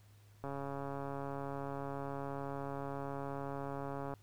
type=click train; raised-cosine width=1 ms; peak=-28 dBFS; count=515; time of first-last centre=0.44-4.138 s; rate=139 Hz; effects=added 103 Hz sine -59 dBFS peak until 4.22 s + pink hiss -69 dBFS RMS until 4.22 s